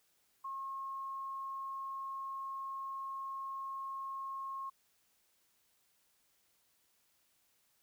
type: tone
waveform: sine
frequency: 1080 Hz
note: C#6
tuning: 45 cents flat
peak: -39 dBFS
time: 0.44-4.7 s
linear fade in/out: 10 ms
effects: white hiss -74 dBFS RMS until 7.82 s